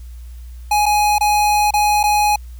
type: tone with dropouts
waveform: square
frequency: 835 Hz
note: G#5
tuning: 9 cents sharp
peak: -13 dBFS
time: 0.71-2.36 s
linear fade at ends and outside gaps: 5 ms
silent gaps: 0.858-0.862 / 1.184-1.208 / 1.708-1.737 / 2.031-2.037 s
effects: added 60 Hz sine -31 dBFS peak until 2.59 s + white hiss -53 dBFS RMS until 2.59 s